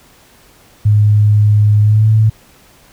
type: tone with pitch glide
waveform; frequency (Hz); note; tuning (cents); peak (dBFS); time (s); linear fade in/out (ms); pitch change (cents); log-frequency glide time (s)
sine; 104.9 to 109.35; G#2 to A2; +18 to -10; -6; 0.85-2.3; 10; +72; 1.82-2.08
effects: pink hiss -46 dBFS RMS until 2.92 s